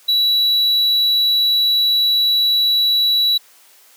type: tone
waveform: triangle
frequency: 3924 Hz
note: B7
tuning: 12 cents flat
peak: -11 dBFS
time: 0.08-3.38 s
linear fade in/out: 10 ms
effects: white hiss -49 dBFS RMS until 3.96 s + high-pass 400 Hz 12 dB/octave